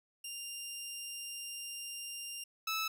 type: tone pair in turn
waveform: 15% pulse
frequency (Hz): 2794 / 1307.2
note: F7 / E6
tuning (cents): 0 / -15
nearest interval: octave + minor second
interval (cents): 1315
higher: first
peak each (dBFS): -34 / -27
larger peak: second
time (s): 0.24-2.44 / 2.67-2.88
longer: first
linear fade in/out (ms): 5
effects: none